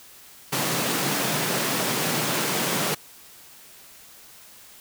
pink high-pass noise, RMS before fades -25 dBFS, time 0.52-2.95 s, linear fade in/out 10 ms, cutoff 130 Hz, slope 48 dB/octave, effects white hiss -48 dBFS RMS until 4.8 s

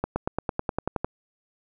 accelerating click train, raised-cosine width 1 ms, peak -11 dBFS, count 11, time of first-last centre 0.04-1.046 s, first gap 120 ms, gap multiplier 0.96, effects none

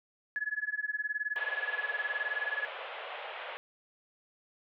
sine tone with tremolo, 1700 Hz, G#6, 40 cents sharp, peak -28 dBFS, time 0.36-2.65 s, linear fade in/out 0 ms, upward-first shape sine, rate 19 Hz, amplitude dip 95%
pink band-pass noise, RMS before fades -42 dBFS, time 1.36-3.57 s, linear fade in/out 0 ms, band 480 to 3300 Hz, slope 48 dB/octave
effects none

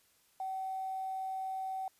sine tone with quantisation, 762 Hz, G5, 49 cents flat, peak -35 dBFS, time 0.4-1.88 s, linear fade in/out 2 ms, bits 10, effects white hiss -69 dBFS RMS until 1.99 s + resampled to 32000 Hz

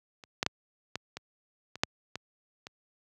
clicks, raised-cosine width 0.2 ms, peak -30 / -10 / -8 / -16 / -21 / -25 / -6 / -19 / -25 dBFS, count 9, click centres 0.238 / 0.429 / 0.464 / 0.956 / 1.17 / 1.756 / 1.835 / 2.156 / 2.669 s, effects high-pass 80 Hz 12 dB/octave

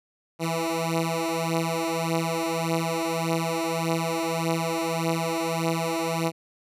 10% pulse beating tone pair, 163.9 / 165.6 Hz, E3 / E3, -10 / +8 cents, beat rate 1.7 Hz, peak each -19 dBFS, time 0.39-6.32 s, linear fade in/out 50 ms, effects resampled to 32000 Hz

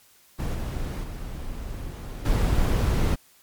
brown noise with level steps, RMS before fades -27 / -29 / -34 / -21 dBFS, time 0.38-3.16 s, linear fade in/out 20 ms, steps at 0.54 / 1.03 / 2.25 s, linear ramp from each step 10 ms, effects white hiss -57 dBFS RMS until 3.42 s + MP3 96 kbps

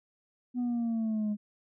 sine exponential sweep, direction down, 249 to 206.7 Hz, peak -25 dBFS, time 0.54-1.37 s, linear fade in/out 50 ms, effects tanh soft clip ceiling -27 dBFS

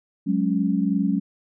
sine chord, F# suspended second, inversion none, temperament equal, 185 / 207.7 / 277.2 Hz, F#3 / G#3 / C#4, 0 / 0 / 0 cents, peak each -23 / -23 / -24 dBFS, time 0.26-1.2 s, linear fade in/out 20 ms, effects none

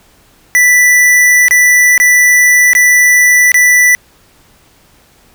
square tone with dropouts, 1975.5 Hz, B6, in tune, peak -5 dBFS, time 0.55-3.95 s, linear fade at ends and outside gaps 0 ms, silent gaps 1.483-1.509 / 1.978-2 / 2.733-2.751 / 3.518-3.543 s, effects pink hiss -47 dBFS RMS until 5.34 s

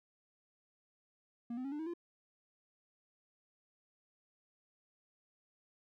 triangle tone with pitch steps, 236.5 / 254.9 / 274.8 / 296.3 / 319.4 / 344.3 Hz, A#3 / C4 / C#4 / D4 / D#4 / F4, +25 / -45 / -15 / +15 / +45 / -25 cents, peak -36 dBFS, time 1.5-1.938 s, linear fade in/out 5 ms, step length 73 ms, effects none

